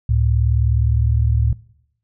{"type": "tone pair together", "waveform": "sine", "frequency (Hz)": [71.3, 110.87], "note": ["C#2", "A2"], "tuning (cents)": [49, 14], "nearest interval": "minor sixth", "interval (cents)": 765, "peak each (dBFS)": -16, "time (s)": [0.09, 1.53], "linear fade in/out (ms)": 5, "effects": ["noise-tail reverb RT60 0.8 s tail -22 dB re dry"]}